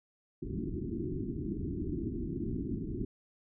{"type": "low-pass noise", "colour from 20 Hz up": "white", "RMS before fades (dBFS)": -36, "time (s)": [0.42, 3.05], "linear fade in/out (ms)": 10, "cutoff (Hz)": 380, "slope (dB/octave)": 96, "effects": []}